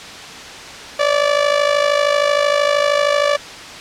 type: tone with amplitude modulation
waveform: sawtooth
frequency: 580 Hz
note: D5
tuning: 22 cents flat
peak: -6 dBFS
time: 0.99-3.37 s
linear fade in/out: 10 ms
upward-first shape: sine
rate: 53 Hz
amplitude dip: 70%
effects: white hiss -32 dBFS RMS until 3.8 s + low-pass 5000 Hz 12 dB/octave